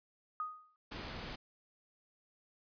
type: tone with exponential decay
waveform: sine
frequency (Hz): 1244.5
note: D#6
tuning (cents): 0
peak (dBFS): -33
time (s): 0.4-0.76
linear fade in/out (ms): 1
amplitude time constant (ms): 77
type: noise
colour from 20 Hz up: pink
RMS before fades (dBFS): -44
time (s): 0.91-1.36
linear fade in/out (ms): 10
effects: resampled to 11025 Hz